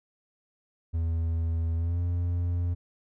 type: tone with pitch glide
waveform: triangle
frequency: 82.41 to 87.26 Hz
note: E2 to F2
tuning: 0 to -1 cents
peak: -23 dBFS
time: 0.93-2.75 s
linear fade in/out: 20 ms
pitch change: +99 cents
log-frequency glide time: 1.76-2 s
effects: none